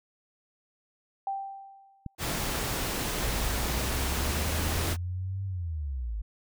sine tone with exponential decay, 784 Hz, G5, in tune, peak -27 dBFS, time 1.27-2.15 s, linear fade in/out 2 ms, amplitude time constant 190 ms
click, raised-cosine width 5 ms, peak -23 dBFS, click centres 2.063 s
pink noise, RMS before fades -31 dBFS, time 2.18-4.97 s, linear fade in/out 50 ms
sine linear two-way sweep, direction up then down, 49.12 to 98 to 49.12 Hz, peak -30 dBFS, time 3.22-6.22 s, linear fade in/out 10 ms, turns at 5.45 s
effects none

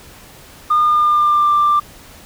sine tone with pitch glide, 1216 to 1182.7 Hz, D#6 to D6, -40 to +12 cents, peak -9 dBFS, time 0.7-1.8 s, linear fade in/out 10 ms, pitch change -48 cents, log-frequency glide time 0.81-1.53 s, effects tanh soft clip ceiling -7 dBFS + pink hiss -41 dBFS RMS until 2.25 s

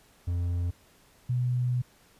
triangle / sine tone pair in turn, 87.31 / 124.12 Hz, F2 / B2, 0 / +9 cents, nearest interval tritone, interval 609 cents, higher second, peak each -24 dBFS, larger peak neither, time 0.27-0.71 / 1.29-1.82 s, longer second, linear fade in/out 10 ms, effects pink hiss -60 dBFS RMS until 2.19 s + resampled to 32000 Hz

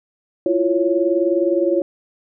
sine tone cluster, 334.4 / 354.1 / 555 Hz, E4 / F4 / C#5, +25 / +24 / +2 cents, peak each -19 dBFS, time 0.46-1.82 s, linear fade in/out 2 ms, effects none

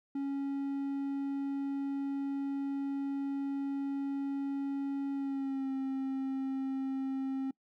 triangle tone with pitch glide, 277.2 to 267.3 Hz, C#4 to C4, 0 to +37 cents, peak -30 dBFS, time 0.15-7.51 s, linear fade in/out 5 ms, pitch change -63 cents, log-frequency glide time 5.13-5.72 s, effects noise-tail reverb RT60 0.1 s tail -24 dB re dry

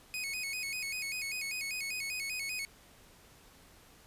sawtooth tone with vibrato, 2349 Hz, D7, in tune, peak -32 dBFS, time 0.14-2.65 s, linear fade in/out 0 ms, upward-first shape square, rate 5.1 Hz, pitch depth 110 cents each way, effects pink hiss -59 dBFS RMS until 4.06 s + resampled to 32000 Hz

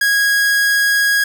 45% pulse tone, 1648 Hz, G#6, 14 cents flat, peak -12 dBFS, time 0.01-1.24 s, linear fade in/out 5 ms, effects none

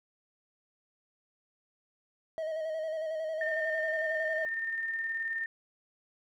triangle tone with vibrato, 634 Hz, D#5, 32 cents sharp, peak -30 dBFS, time 2.38-4.45 s, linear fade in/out 0 ms, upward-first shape square, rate 11 Hz, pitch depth 33 cents each way
sine tone with tremolo, 1814 Hz, A#6, 48 cents flat, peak -30 dBFS, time 3.41-5.46 s, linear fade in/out 2 ms, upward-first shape square, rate 19 Hz, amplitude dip 30%
effects none

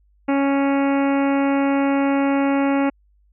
harmonic tone, 277.2 Hz, C#4, in tune, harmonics 1 / 2 / 3 / 4 / 5 / 6 / 7 / 8 / 9 / 10, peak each -17 / -24 / -26 / -32 / -32 / -38 / -36 / -35 / -38 / -40 dBFS, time 0.28-2.9 s, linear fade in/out 10 ms, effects added 50 Hz sine -55 dBFS peak until 3.32 s

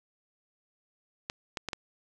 clicks, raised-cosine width 0.2 ms, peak -16 dBFS, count 4, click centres 1.299 / 1.572 / 1.687 / 1.732 s, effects none

